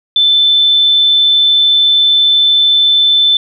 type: tone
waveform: sine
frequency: 3527 Hz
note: A7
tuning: 3 cents sharp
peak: -6 dBFS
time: 0.16-3.37 s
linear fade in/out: 2 ms
effects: none